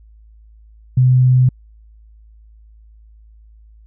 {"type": "tone", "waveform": "sine", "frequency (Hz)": 127.4, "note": "C3", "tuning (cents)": -46, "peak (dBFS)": -8, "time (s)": [0.97, 1.49], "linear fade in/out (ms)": 5, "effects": ["added 54 Hz sine -42 dBFS peak until 3.86 s"]}